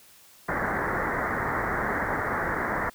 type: low-pass noise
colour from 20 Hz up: white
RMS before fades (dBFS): -28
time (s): 0.48-2.9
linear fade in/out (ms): 10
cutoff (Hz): 2000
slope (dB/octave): 96
effects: white hiss -54 dBFS RMS until 2.94 s